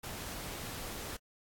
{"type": "noise", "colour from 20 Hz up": "pink", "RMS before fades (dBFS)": -42, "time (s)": [0.03, 1.17], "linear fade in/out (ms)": 10, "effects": ["AAC 64 kbps"]}